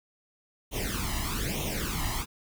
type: noise with flanger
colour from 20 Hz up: pink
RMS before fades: -31 dBFS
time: 0.71-2.26 s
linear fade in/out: 50 ms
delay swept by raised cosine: 0.31 to 1.02 ms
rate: 1.1 Hz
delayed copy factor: +0.8
effects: none